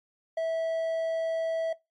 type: tone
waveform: triangle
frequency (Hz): 653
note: E5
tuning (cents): -17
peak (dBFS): -24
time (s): 0.37-1.73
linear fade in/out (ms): 5
effects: noise-tail reverb RT60 0.2 s tail -20 dB re dry + MP3 48 kbps